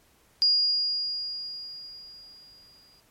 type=tone with exponential decay; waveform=sine; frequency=4850 Hz; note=D#8; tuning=45 cents flat; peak=-17 dBFS; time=0.42-3 s; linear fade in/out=0 ms; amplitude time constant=560 ms; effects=pink hiss -62 dBFS RMS until 3.1 s + MP3 64 kbps